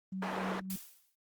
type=tone with tremolo; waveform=sine; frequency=189.2 Hz; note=F#3; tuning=39 cents sharp; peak=-35 dBFS; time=0.12-0.76 s; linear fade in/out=5 ms; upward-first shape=sine; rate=3.5 Hz; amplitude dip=50%
type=band-pass noise; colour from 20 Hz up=white; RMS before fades=-37 dBFS; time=0.22-0.6 s; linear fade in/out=5 ms; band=350 to 1200 Hz; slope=12 dB/octave
type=noise with exponential decay; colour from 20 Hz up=blue; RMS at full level=-39 dBFS; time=0.7-1.15 s; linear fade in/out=2 ms; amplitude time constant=96 ms
effects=Opus 24 kbps